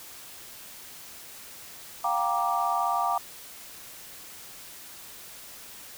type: chord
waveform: sine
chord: G minor seventh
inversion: third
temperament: just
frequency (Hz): 705.6 / 784 / 940.8 / 1176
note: F5 / G5 / Bb5 / D6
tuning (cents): +18 / 0 / +16 / +2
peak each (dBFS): -29 / -30 / -30 / -28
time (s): 2.04-3.18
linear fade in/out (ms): 5
effects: white hiss -45 dBFS RMS until 5.97 s